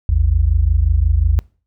sine tone pair together, 55.5 / 81.1 Hz, A1 / E2, +16 / -28 cents, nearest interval perfect fifth, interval 656 cents, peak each -14 dBFS, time 0.09-1.39 s, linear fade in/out 0 ms, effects noise-tail reverb RT60 0.4 s tail -24 dB re dry

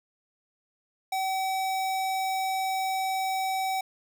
square tone, 763 Hz, G5, 47 cents flat, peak -27 dBFS, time 1.12-3.81 s, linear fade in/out 5 ms, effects none

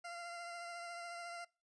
20% pulse tone with vibrato, 690 Hz, F5, 21 cents flat, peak -40 dBFS, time 0.04-1.45 s, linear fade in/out 10 ms, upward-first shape triangle, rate 14 Hz, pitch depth 23 cents each way, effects noise-tail reverb RT60 0.3 s tail -23 dB re dry + resampled to 22050 Hz

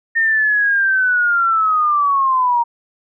sine linear sweep, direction down, 1832 to 932.3 Hz, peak -12 dBFS, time 0.15-2.64 s, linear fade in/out 20 ms, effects none

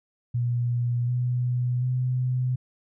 sine tone with pitch steps, 120.7 / 123.66 / 126.7 Hz, B2 / B2 / B2, -39 / +3 / +45 cents, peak -22 dBFS, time 0.34-2.56 s, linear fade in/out 10 ms, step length 740 ms, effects none

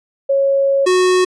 sine / square tone pair in turn, 550 / 367.1 Hz, C#5 / F#4, -14 / -14 cents, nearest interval perfect fifth, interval 700 cents, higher first, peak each -11 dBFS, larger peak neither, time 0.29-0.86 / 0.86-1.25 s, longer first, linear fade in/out 10 ms, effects resampled to 22050 Hz

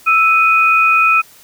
sine tone pair together, 1318.5 / 2489 Hz, E6 / D#7, 0 / 0 cents, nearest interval major seventh, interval 1100 cents, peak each -11 dBFS, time 0.06-1.22 s, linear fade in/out 20 ms, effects white hiss -44 dBFS RMS until 1.43 s

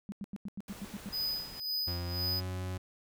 sine tone bursts, 200.6 Hz, G3, 40 cents sharp, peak -36 dBFS, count 9, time 0.09-1.089 s, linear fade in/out 0 ms, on 31 ms, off 90 ms
pink noise, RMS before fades -49 dBFS, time 0.68-1.6 s, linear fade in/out 2 ms
square tone with tremolo, 4988 Hz, D#8, 3 cents sharp, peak -31 dBFS, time 1.12-2.41 s, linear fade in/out 20 ms, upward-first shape sine, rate 1.9 Hz, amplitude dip 85%
40% pulse tone with pitch glide, 87.5 to 92.17 Hz, F2 to F#2, +4 to -6 cents, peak -34 dBFS, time 1.87-2.78 s, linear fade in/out 10 ms, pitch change +90 cents, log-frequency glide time 2.09-2.39 s
effects none

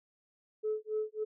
sine tone with tremolo, 430.7 Hz, A4, 37 cents flat, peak -28 dBFS, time 0.63-1.25 s, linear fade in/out 20 ms, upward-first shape sine, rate 3.6 Hz, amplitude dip 100%, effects tanh soft clip ceiling -25 dBFS

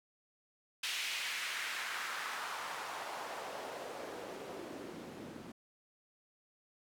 white noise with band-pass filter sweep, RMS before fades -42 dBFS, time 0.83-5.52 s, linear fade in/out 5 ms, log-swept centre 2900 to 220 Hz, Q 1.6, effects none

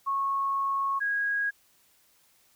sine tone pair in turn, 1098 / 1645.1 Hz, C#6 / G#6, -17 / -17 cents, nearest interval perfect fifth, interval 700 cents, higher second, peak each -25 dBFS, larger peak neither, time 0.06-1 / 1-1.51 s, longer first, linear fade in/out 20 ms, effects white hiss -64 dBFS RMS until 2.55 s

